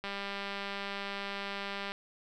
click train, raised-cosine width 0.3 ms, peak -22 dBFS, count 375, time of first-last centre 0.04-1.919 s, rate 199 Hz, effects none

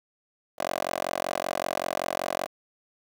10% pulse tone with high-pass filter, 45.24 Hz, F#1, 38 cents flat, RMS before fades -30 dBFS, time 0.58-2.47 s, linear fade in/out 20 ms, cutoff 590 Hz, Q 2.6, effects 9-bit

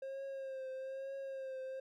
triangle tone with vibrato, 534 Hz, C5, 35 cents sharp, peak -39 dBFS, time 0.02-1.8 s, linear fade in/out 5 ms, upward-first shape triangle, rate 1.1 Hz, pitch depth 41 cents each way, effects none

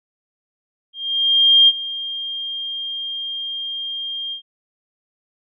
sine tone with ADSR envelope, 3208 Hz, G7, 39 cents sharp, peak -7 dBFS, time 0.93-4.42 s, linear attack 750 ms, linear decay 38 ms, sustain -17 dB, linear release 97 ms, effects none

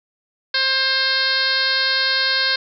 harmonic tone, 530 Hz, C5, 22 cents sharp, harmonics 1 / 2 / 3 / 4 / 5 / 6 / 7 / 8 / 9 / 10, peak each -32 / -31 / -21 / -28 / -31 / -29 / -25 / -21 / -25 / -32 dBFS, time 0.54-2.56 s, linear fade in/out 5 ms, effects none

